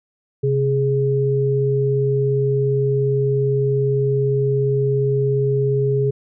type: tone pair together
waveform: sine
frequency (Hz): 132.8 / 415.7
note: C3 / G#4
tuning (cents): +26 / +2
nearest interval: octave + minor sixth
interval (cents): 1976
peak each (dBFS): -18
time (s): 0.43-6.11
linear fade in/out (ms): 10
effects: none